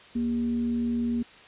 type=tone with frequency modulation; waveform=sine; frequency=236.8 Hz; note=A#3; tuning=27 cents sharp; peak=-24 dBFS; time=0.15-1.23 s; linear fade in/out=10 ms; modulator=165 Hz; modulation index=0.28; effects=white hiss -50 dBFS RMS until 1.47 s + resampled to 8000 Hz